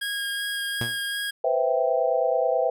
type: tone with vibrato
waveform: 25% pulse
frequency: 1633 Hz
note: G#6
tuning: 30 cents flat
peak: -23 dBFS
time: 0.01-1.31 s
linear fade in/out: 10 ms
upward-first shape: sine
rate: 2.7 Hz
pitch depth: 11 cents each way
type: tone with exponential decay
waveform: sawtooth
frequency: 117.8 Hz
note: A#2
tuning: 19 cents sharp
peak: -20 dBFS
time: 0.81-1 s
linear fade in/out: 0 ms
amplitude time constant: 41 ms
type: chord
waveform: sine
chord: C major seventh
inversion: third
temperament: equal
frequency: 493.9 / 523.3 / 659.3 / 784 Hz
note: B4 / C5 / E5 / G5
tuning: 0 / 0 / 0 / 0 cents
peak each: -26 / -25 / -24 / -28 dBFS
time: 1.44-2.7 s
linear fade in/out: 5 ms
effects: none